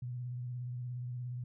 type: tone with vibrato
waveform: sine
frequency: 123.47 Hz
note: B2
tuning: in tune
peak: -37 dBFS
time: 0.02-1.44 s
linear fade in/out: 5 ms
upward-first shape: sine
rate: 17 Hz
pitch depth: 36 cents each way
effects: none